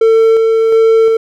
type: tone with tremolo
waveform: triangle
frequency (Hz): 448.9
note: A4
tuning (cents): +35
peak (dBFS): -3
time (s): 0.01-1.17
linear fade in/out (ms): 5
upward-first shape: square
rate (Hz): 1.4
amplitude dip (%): 25
effects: none